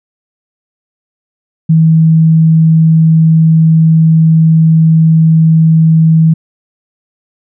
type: tone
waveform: sine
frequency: 160.9 Hz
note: E3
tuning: 42 cents flat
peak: -3 dBFS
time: 1.69-6.34 s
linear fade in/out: 10 ms
effects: none